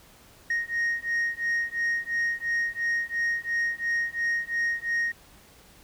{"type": "beating tone pair", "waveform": "sine", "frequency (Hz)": [1864.7, 1867.6], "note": ["A#6", "A#6"], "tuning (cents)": [0, 3], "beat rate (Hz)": 2.9, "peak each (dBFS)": -26, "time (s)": [0.5, 5.12], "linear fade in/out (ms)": 5, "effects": ["tanh soft clip ceiling -22 dBFS", "pink hiss -54 dBFS RMS until 5.83 s"]}